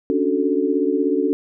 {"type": "chord", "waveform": "sine", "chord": "D major seventh", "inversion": "third", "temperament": "equal", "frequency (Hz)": [277.2, 293.7, 370, 440], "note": ["C#4", "D4", "F#4", "A4"], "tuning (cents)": [0, 0, 0, 0], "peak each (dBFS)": -22, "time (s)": [0.1, 1.33], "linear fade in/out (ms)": 0, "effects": []}